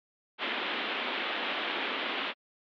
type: band-pass noise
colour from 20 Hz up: white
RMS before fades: -33 dBFS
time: 0.38-2.34 s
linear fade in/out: 50 ms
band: 220 to 3500 Hz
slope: 48 dB/octave
effects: MP3 64 kbps